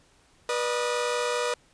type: tone cluster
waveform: sawtooth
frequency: 486.1 / 600 / 1245 Hz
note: B4 / D5 / D#6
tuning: -28 / +37 / +1 cents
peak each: -23 / -28 / -30 dBFS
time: 0.49-1.54 s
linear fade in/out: 2 ms
effects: pink hiss -61 dBFS RMS until 1.73 s + resampled to 22050 Hz